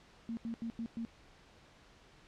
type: tone bursts at uneven times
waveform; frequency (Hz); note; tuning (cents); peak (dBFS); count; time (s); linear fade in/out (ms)
sine; 229.8; A#3; -25; -36; 5; 0.29-0.37 / 0.45-0.54 / 0.62-0.7 / 0.79-0.86 / 0.97-1.05; 0
effects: pink hiss -61 dBFS RMS until 2.27 s + low-pass 5000 Hz 12 dB/octave